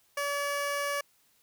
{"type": "tone", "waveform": "15% pulse", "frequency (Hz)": 571, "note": "D5", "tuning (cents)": -49, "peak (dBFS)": -23, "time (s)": [0.17, 1.01], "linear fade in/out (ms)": 5, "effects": ["white hiss -67 dBFS RMS until 1.42 s"]}